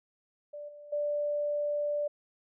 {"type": "tone with level steps", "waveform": "sine", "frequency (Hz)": 587.3, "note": "D5", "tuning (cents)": 0, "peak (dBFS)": [-39, -46, -28], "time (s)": [0.53, 2.08], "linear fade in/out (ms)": 10, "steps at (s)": [0.68, 0.92], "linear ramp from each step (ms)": 10, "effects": []}